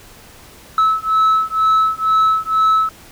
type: beating tone pair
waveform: sine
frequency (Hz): 1299 / 1301.1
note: E6 / E6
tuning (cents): -26 / -23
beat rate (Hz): 2.1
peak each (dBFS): -13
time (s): 0.78-2.89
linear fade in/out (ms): 2
effects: tanh soft clip ceiling -9 dBFS + pink hiss -42 dBFS RMS until 3.11 s